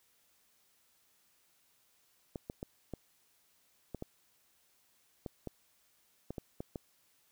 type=clicks; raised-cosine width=2 ms; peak=-26 dBFS; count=12; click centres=2.358 / 2.499 / 2.629 / 2.937 / 3.947 / 4.024 / 5.262 / 5.473 / 6.306 / 6.382 / 6.605 / 6.758 s; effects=white hiss -71 dBFS RMS until 7.31 s